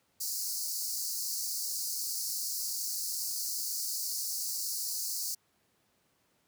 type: high-pass noise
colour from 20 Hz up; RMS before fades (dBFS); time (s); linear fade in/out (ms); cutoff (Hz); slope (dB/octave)
pink; -35; 0.2-5.35; 10; 4400; 96
effects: pink hiss -72 dBFS RMS until 6.47 s + high-pass 100 Hz 12 dB/octave